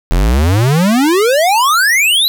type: exponential sweep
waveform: square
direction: up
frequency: 39.51 to 4100 Hz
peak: -9 dBFS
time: 0.11-2.28 s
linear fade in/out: 0 ms
effects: none